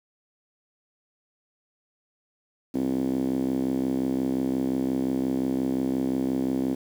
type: tone with band-pass filter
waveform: 5% pulse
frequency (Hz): 65.7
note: C2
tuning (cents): +8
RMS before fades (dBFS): -26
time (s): 2.74-6.75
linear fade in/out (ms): 10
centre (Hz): 270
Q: 4.3
effects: 8-bit